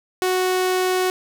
sawtooth tone, 369.3 Hz, F#4, 3 cents flat, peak -14 dBFS, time 0.22-1.1 s, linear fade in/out 0 ms, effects none

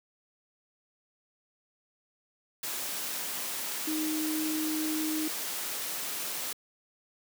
sine tone in noise, 311.1 Hz, D#4, in tune, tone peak -29 dBFS, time 3.87-5.28 s, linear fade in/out 5 ms, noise white, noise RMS -35 dBFS, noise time 2.63-6.53 s, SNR +3 dB, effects high-pass 200 Hz 12 dB/octave

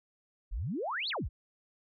sine exponential two-way sweep, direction up then down, 36.05 to 4640 to 36.05 Hz, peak -32 dBFS, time 0.51-1.29 s, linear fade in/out 20 ms, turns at 1.09 s, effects none

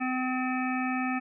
harmonic tone, 255.9 Hz, C4, 38 cents flat, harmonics 1 / 3 / 5 / 7 / 9 / 10, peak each -29 / -34 / -36 / -37 / -39 / -39 dBFS, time 0-1.2 s, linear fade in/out 20 ms, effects none

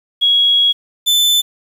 sine / 40% pulse tone pair in turn, 3322 / 3520 Hz, G#7 / A7, 0 / 0 cents, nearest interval minor second, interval 100 cents, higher second, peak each -9 dBFS, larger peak neither, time 0.21-0.73 / 1.06-1.42 s, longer first, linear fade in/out 20 ms, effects 7-bit

